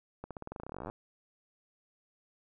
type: accelerating click train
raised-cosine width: 1 ms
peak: -27 dBFS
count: 24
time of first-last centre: 0.24-0.899 s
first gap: 67 ms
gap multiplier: 0.91
effects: none